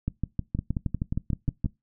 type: two click trains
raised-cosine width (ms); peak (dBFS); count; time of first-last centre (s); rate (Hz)
5; -15 / -14; 7 / 11; 0.59-1.66 / 0.08-1.645; 5.61 / 6.39
effects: noise-tail reverb RT60 0.2 s tail -22 dB re dry